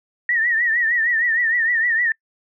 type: tone with vibrato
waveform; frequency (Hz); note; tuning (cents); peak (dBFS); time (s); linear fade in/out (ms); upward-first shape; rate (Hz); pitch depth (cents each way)
sine; 1864.7; A#6; 0; -16; 0.29-2.12; 2; triangle; 6.5; 110
effects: noise-tail reverb RT60 0.1 s tail -26 dB re dry